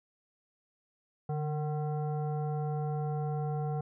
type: tone with frequency modulation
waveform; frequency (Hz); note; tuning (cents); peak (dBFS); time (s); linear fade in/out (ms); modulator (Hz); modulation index
sine; 146.9; D3; +1; -30; 1.29-3.81; 5; 606; 0.74
effects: none